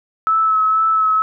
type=tone with vibrato; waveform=sine; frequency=1300 Hz; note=E6; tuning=24 cents flat; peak=-12 dBFS; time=0.27-1.22 s; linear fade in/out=0 ms; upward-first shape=sine; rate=2.1 Hz; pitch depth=19 cents each way; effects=none